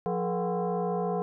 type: tone with frequency modulation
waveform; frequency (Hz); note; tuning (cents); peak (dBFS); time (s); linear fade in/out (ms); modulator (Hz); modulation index
sine; 123.47; B2; 0; -26; 0.06-1.22; 0; 301; 2.4
effects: none